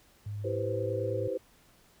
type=tone with pitch glide; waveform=sine; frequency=103.5 to 108.02 Hz; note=G#2 to A2; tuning=-5 to -31 cents; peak=-34 dBFS; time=0.26-1.28 s; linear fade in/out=5 ms; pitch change=+74 cents; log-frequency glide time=0.47-0.72 s
type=chord; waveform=sine; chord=C major seventh; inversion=first; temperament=equal; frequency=329.6 / 392 / 493.9 / 523.3 Hz; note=E4 / G4 / B4 / C5; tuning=0 / 0 / 0 / 0 cents; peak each=-40 / -36 / -35 / -34 dBFS; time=0.44-1.38 s; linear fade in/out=10 ms
effects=pink hiss -62 dBFS RMS until 2 s